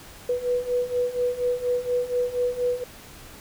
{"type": "beating tone pair", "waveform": "sine", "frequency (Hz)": [489.4, 493.6], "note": ["B4", "B4"], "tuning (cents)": [-16, -1], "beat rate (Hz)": 4.2, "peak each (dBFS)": [-27, -24], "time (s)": [0.29, 2.84], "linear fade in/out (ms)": 5, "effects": ["pink hiss -45 dBFS RMS until 3.4 s"]}